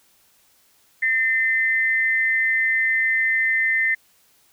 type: tone pair together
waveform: sine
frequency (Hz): 1814.1 / 2061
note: A#6 / C7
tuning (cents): -48 / -27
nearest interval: major second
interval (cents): 221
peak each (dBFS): -20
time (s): 1.02-3.95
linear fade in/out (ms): 10
effects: white hiss -59 dBFS RMS until 4.52 s